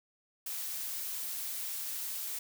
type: noise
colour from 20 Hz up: blue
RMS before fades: -38 dBFS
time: 0.46-2.39 s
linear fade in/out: 5 ms
effects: none